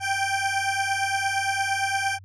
20% pulse beating tone pair, 780 / 788.7 Hz, G5 / G5, -9 / +10 cents, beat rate 8.7 Hz, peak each -21 / -21 dBFS, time 0-2.19 s, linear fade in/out 50 ms, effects added 95 Hz sine -44 dBFS peak until 2.24 s + resampled to 22050 Hz

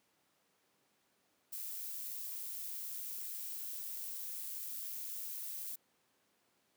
violet noise with amplitude modulation, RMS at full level -42 dBFS, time 1.52-5.76 s, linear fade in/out 10 ms, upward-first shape sine, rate 104 Hz, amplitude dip 25%, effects pink hiss -75 dBFS RMS until 6.76 s + high-pass 200 Hz 12 dB/octave

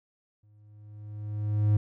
triangle tone with exponential growth, 105.1 Hz, G#2, 21 cents sharp, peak -16 dBFS, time 0.43-1.77 s, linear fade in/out 5 ms, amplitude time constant 290 ms, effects none

